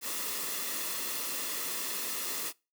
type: noise with comb filter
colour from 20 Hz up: white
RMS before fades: -35 dBFS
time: 0.01-2.53 s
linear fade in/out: 50 ms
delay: 1.3 ms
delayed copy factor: -0.5
effects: noise-tail reverb RT60 0.3 s tail -25 dB re dry + high-pass 200 Hz 12 dB/octave